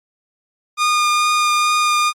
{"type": "tone with vibrato", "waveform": "sawtooth", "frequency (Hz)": 1217, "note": "D#6", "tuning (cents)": -39, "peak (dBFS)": -10, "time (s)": [0.77, 2.13], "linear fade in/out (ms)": 50, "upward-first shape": "triangle", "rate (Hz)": 2.3, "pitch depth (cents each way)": 11, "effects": ["low-pass 9000 Hz 12 dB/octave", "Opus 48 kbps"]}